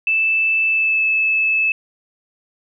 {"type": "tone with pitch glide", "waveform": "sine", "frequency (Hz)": [2637, 2611], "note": ["E7", "E7"], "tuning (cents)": [0, -17], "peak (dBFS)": -14, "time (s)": [0.07, 1.72], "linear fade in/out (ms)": 2, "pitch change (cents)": -17, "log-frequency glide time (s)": [0.68, 1.05], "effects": []}